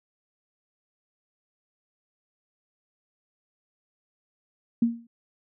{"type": "tone with exponential decay", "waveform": "sine", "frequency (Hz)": 233.1, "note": "A#3", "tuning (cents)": 0, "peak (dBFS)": -15, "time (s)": [4.82, 5.07], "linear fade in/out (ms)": 5, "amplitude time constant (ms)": 53, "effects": []}